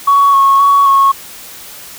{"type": "tone with vibrato", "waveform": "sine", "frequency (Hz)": 1108.7, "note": "C#6", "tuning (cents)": 0, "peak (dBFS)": -4, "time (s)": [0.07, 1.12], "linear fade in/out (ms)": 10, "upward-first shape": "square", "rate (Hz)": 1.9, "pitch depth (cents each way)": 18, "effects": ["tanh soft clip ceiling -1 dBFS", "white hiss -32 dBFS RMS until 1.98 s"]}